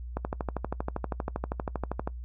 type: click train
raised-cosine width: 1 ms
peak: -16 dBFS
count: 25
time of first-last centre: 0.17-2.075 s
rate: 12.6 Hz
effects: noise-tail reverb RT60 0.1 s tail -22 dB re dry + added 60 Hz sine -36 dBFS peak until 2.24 s